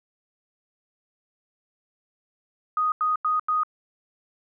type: tone bursts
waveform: sine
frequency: 1244.5 Hz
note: D#6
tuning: in tune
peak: -20 dBFS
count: 4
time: 2.77-3.634 s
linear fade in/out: 2 ms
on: 150 ms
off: 88 ms
effects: none